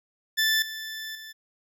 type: tone with level steps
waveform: 20% pulse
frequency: 1759 Hz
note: A6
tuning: 1 cent flat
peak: -16 / -29 / -35 dBFS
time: 0.37-1.33 s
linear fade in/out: 20 ms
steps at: 0.62 / 1.15 s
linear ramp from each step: 2 ms
effects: none